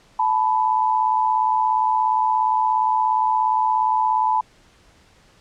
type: tone pair together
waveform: sine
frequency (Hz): 872.9 / 990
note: A5 / B5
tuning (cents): -14 / +4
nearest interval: major second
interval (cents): 218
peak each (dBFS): -19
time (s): 0.19-4.41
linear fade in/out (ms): 5
effects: pink hiss -54 dBFS RMS until 5.4 s + low-pass 7000 Hz 12 dB/octave